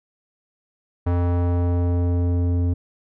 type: tone with low-pass filter sweep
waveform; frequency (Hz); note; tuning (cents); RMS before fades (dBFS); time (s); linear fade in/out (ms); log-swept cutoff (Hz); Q
square; 87.7; F2; +8; -20; 1.06-2.74; 10; 1100 to 320; 0.86
effects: none